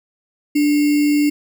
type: tone with sample-and-hold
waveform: sine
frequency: 293.7 Hz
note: D4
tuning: in tune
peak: -12 dBFS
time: 0.55-1.3 s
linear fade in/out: 10 ms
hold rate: 2450 Hz
effects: none

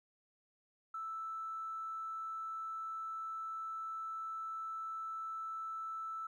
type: tone with tanh clipping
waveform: triangle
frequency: 1318.5 Hz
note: E6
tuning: in tune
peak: -39 dBFS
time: 0.94-6.27 s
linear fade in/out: 5 ms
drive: 2 dB
effects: none

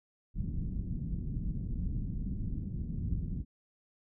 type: low-pass noise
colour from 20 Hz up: pink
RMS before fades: -35 dBFS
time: 0.34-3.45 s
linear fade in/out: 50 ms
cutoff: 220 Hz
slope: 24 dB/octave
effects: none

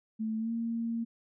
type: tone with pitch glide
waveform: sine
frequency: 220 to 230.4 Hz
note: A3 to A#3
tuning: 0 to -20 cents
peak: -30 dBFS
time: 0.19-1.05 s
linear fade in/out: 20 ms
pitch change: +80 cents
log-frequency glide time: 0.38-0.51 s
effects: none

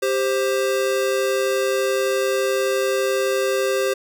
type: tone pair together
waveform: square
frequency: 393.3 / 525 Hz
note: G4 / C5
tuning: +6 / +6 cents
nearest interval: perfect fourth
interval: 500 cents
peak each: -22 dBFS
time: 0.02-3.94 s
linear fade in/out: 10 ms
effects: none

